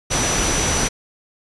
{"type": "tone in noise", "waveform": "sine", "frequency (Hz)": 5920, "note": "F#8", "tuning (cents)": 0, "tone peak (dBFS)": -23, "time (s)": [0.1, 0.89], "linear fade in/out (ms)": 20, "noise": "pink", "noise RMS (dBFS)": -20, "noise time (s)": [0.1, 0.89], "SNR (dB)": -6, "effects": ["resampled to 24000 Hz"]}